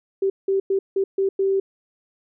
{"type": "tone bursts at uneven times", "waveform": "sine", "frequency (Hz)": 388.5, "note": "G4", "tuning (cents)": -16, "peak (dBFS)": -17, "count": 6, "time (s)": [[0.22, 0.3], [0.48, 0.6], [0.7, 0.79], [0.96, 1.04], [1.18, 1.29], [1.39, 1.6]], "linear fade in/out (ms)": 5, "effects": []}